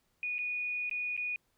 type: tone with dropouts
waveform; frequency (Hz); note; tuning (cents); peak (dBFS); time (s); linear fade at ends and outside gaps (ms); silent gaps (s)
sine; 2463; D#7; -18; -32; 0.23-1.36; 1; 0.383-0.389 / 0.896-0.912 / 1.166-1.176
effects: pink hiss -75 dBFS RMS until 1.57 s